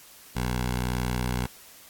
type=tone with notch filter; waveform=10% pulse; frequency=61.6 Hz; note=B1; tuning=4 cents flat; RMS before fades=-28 dBFS; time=0.35-1.47 s; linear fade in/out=20 ms; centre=320 Hz; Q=1.6; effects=white hiss -50 dBFS RMS until 1.89 s + AAC 64 kbps